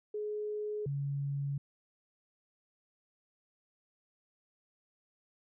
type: tone pair in turn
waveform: sine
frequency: 421.4 / 140.63 Hz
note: G#4 / C#3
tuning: +25 / +25 cents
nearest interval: octave + perfect fifth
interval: 1900 cents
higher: first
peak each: -34 / -32 dBFS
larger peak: second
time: 0.14-0.86 / 0.86-1.58 s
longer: neither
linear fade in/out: 5 ms
effects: none